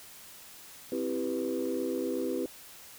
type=chord; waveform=sine; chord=C major seventh; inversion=none; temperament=equal; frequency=261.6 / 329.6 / 392 / 493.9 Hz; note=C4 / E4 / G4 / B4; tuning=0 / 0 / 0 / 0 cents; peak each=-34 dBFS; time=0.92-2.46 s; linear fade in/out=2 ms; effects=tanh soft clip ceiling -22 dBFS + white hiss -50 dBFS RMS until 2.98 s